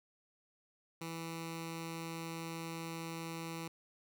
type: tone with notch filter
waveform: 10% pulse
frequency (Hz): 164.81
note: E3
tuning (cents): 0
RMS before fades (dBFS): -43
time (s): 1.01-3.68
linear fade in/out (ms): 5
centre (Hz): 630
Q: 1.4
effects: none